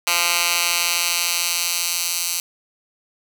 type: tone with high-pass filter sweep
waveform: 10% pulse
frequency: 172.7 Hz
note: F3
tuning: 19 cents flat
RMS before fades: -21 dBFS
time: 0.07-2.4 s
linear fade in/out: 2 ms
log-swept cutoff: 1900 to 5300 Hz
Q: 0.72
effects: none